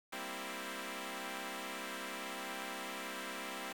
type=chord; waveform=5% pulse; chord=C dominant seventh; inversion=second; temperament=equal; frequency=196 / 233.1 / 261.6 / 329.6 Hz; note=G3 / Bb3 / C4 / E4; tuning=0 / 0 / 0 / 0 cents; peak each=-36 / -38 / -34 / -35 dBFS; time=0.12-3.73 s; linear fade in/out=10 ms; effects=10-bit